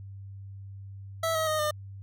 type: tone with pitch steps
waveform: 25% pulse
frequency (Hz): 654 / 636.9 / 620.2 / 603.9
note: E5 / D#5 / D#5 / D5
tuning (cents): -14 / +40 / -6 / +48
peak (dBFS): -22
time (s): 1.23-1.71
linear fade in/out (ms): 5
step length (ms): 120
effects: added 98 Hz sine -40 dBFS peak until 2.02 s